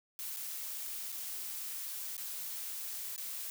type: noise with dropouts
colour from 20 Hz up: blue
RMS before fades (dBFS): -41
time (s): 0.19-3.5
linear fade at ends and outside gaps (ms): 0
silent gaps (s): 0.363-0.37 / 1.119-1.124 / 2.167-2.179 / 3.162-3.179
effects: none